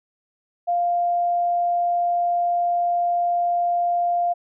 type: tone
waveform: sine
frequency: 698.5 Hz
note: F5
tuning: in tune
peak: -18 dBFS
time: 0.67-4.34 s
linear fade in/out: 20 ms
effects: none